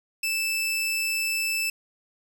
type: tone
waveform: sawtooth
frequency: 2637 Hz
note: E7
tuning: in tune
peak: -21 dBFS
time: 0.23-1.7 s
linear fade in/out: 5 ms
effects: 8-bit